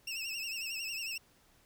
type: tone with vibrato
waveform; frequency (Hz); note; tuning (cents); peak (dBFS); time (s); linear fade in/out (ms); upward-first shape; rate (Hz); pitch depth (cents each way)
25% pulse; 2684; E7; +31; -33; 0.07-1.18; 5; triangle; 11; 100
effects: pink hiss -66 dBFS RMS until 1.65 s